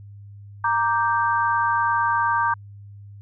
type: chord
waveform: sine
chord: G minor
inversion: first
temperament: equal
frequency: 932.3 / 1174.7 / 1568 Hz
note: Bb5 / D6 / G6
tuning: 0 / 0 / 0 cents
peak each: -21 / -23 / -24 dBFS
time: 0.64-2.54 s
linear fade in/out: 5 ms
effects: added 101 Hz sine -39 dBFS peak until 3.21 s